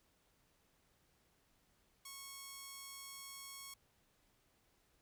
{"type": "tone", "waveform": "5% pulse", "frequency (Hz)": 1100, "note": "C#6", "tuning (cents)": -14, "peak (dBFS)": -37, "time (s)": [2.05, 3.74], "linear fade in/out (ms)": 5, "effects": ["pink hiss -75 dBFS RMS until 5.01 s"]}